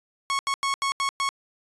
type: tone bursts at uneven times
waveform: sawtooth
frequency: 1101 Hz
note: C#6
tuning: 12 cents flat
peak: -19 dBFS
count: 6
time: 0.3-0.39 / 0.47-0.54 / 0.63-0.74 / 0.82-0.92 / 1-1.09 / 1.2-1.29 s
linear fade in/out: 0 ms
effects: resampled to 22050 Hz